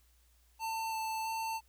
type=tone with vibrato; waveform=square; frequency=890 Hz; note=A5; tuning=20 cents sharp; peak=-35 dBFS; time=0.59-1.61 s; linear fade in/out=50 ms; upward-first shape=square; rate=1.5 Hz; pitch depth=10 cents each way; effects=added 60 Hz sine -65 dBFS peak until 1.68 s + white hiss -71 dBFS RMS until 1.68 s